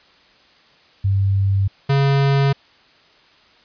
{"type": "tone pair in turn", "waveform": ["sine", "square"], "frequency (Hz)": [98, 138.59], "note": ["G2", "C#3"], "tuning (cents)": [0, 0], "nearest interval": "tritone", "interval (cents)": 600, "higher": "second", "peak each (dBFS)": -14, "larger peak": "neither", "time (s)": [[1.04, 1.68], [1.89, 2.53]], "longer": "neither", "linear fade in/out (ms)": 10, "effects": ["white hiss -52 dBFS RMS until 3.64 s", "resampled to 11025 Hz"]}